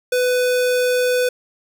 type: tone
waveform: square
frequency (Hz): 498.6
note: B4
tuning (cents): +16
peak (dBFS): -16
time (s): 0.12-1.29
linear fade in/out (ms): 5
effects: none